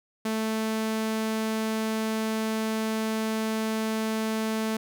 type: tone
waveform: sawtooth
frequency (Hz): 220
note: A3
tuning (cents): 0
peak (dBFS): -22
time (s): 0.25-4.77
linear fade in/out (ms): 5
effects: none